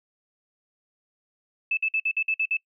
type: tone bursts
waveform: sine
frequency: 2621 Hz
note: E7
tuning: 11 cents flat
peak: -21 dBFS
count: 8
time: 1.71-2.57 s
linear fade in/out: 5 ms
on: 62 ms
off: 52 ms
effects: noise-tail reverb RT60 0.1 s tail -24 dB re dry